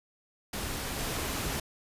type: noise with level steps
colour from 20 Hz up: pink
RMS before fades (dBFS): -35 / -33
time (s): 0.53-1.6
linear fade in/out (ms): 5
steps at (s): 0.98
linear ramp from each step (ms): 20
effects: resampled to 32000 Hz